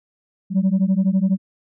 sine beating tone pair, 185 / 197 Hz, F#3 / G3, 0 / +9 cents, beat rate 12 Hz, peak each -16 dBFS, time 0.5-1.38 s, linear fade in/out 50 ms, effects tanh soft clip ceiling -12 dBFS

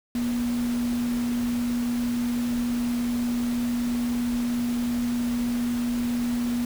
sine tone in noise, 240.7 Hz, B3, 44 cents flat, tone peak -23 dBFS, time 0.15-6.65 s, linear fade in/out 2 ms, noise pink, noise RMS -38 dBFS, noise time 0.15-6.65 s, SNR +12 dB, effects none

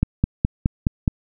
click train, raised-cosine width 5 ms, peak -4 dBFS, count 6, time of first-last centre 0.03-1.078 s, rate 4.77 Hz, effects none

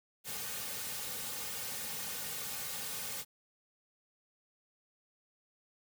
white noise with comb filter, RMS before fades -40 dBFS, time 0.24-3.25 s, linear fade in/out 50 ms, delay 3 ms, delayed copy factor -0.85, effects none

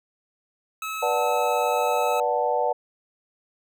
25% pulse tone, 1293 Hz, E6, 34 cents flat, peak -25 dBFS, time 0.82-2.2 s, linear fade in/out 2 ms
sine chord, B minor seventh, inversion none, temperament equal with one note detuned, 488.8 / 587.3 / 740 / 880 Hz, B4 / D5 / F#5 / A5, -18 / 0 / 0 / 0 cents, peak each -26 dBFS, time 1.02-2.73 s, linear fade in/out 10 ms
effects none

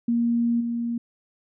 sine tone with level steps, 235.1 Hz, A#3, 15 cents sharp, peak -19 / -24 dBFS, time 0.08-0.98 s, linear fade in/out 5 ms, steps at 0.6 s, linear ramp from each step 10 ms, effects none

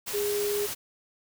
sine tone in noise, 411.5 Hz, G#4, 16 cents flat, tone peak -26 dBFS, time 0.13-0.67 s, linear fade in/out 20 ms, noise white, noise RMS -34 dBFS, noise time 0.06-0.75 s, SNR +5 dB, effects none

